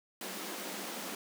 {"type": "high-pass noise", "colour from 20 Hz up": "pink", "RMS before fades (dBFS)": -41, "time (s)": [0.21, 1.15], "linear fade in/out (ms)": 2, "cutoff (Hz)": 180, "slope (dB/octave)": 96, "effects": []}